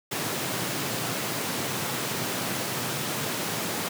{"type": "high-pass noise", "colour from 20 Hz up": "pink", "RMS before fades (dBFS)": -30, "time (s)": [0.11, 3.89], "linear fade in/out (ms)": 10, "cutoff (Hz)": 110, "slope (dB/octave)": 48, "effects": []}